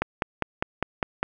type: click train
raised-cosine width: 0.5 ms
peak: -8 dBFS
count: 7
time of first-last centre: 0.02-1.23 s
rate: 4.96 Hz
effects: none